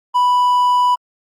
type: tone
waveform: triangle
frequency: 987.8 Hz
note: B5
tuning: in tune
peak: -9 dBFS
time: 0.14-0.96 s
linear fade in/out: 20 ms
effects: Opus 48 kbps